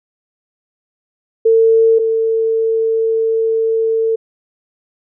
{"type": "tone pair in turn", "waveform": "sine", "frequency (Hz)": [450.3, 448.6], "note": ["A4", "A4"], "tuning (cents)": [40, 34], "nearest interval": "unison", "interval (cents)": 6, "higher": "first", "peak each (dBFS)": [-7, -12], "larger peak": "first", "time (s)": [[1.45, 1.99], [1.99, 4.16]], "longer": "second", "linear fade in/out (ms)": 10, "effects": []}